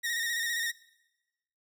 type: tone with vibrato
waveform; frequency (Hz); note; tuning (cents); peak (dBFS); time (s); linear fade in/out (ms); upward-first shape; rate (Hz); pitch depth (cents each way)
sawtooth; 1864.7; A#6; 0; -26; 0.03-0.72; 20; square; 15; 37
effects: noise-tail reverb RT60 1.0 s tail -21 dB re dry